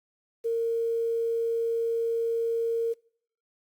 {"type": "tone with quantisation", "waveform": "sine", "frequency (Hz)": 460, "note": "A#4", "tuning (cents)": -23, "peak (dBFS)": -24, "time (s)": [0.44, 2.94], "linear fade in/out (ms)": 20, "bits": 9, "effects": ["noise-tail reverb RT60 0.6 s tail -24 dB re dry", "Opus 48 kbps"]}